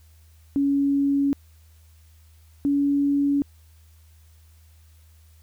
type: tone pair in turn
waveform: sine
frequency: 280 / 283.1 Hz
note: C#4 / C#4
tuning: +18 / +37 cents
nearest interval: unison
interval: 19 cents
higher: second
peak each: -18 dBFS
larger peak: neither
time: 0.56-1.33 / 2.65-3.42 s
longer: neither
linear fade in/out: 0 ms
effects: added 79 Hz sine -50 dBFS peak until 5.42 s + white hiss -62 dBFS RMS until 5.42 s